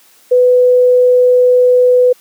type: tone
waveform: sine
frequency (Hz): 498.1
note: B4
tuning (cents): +15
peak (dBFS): -5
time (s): 0.31-2.13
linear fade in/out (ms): 10
effects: white hiss -47 dBFS RMS until 2.2 s + high-pass 200 Hz 12 dB/octave